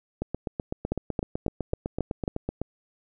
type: two click trains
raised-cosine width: 2 ms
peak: -15 / -12 dBFS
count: 20 / 6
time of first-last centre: 0.22-2.616 / 0.92-2.279 s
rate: 7.93 / 3.68 Hz
effects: none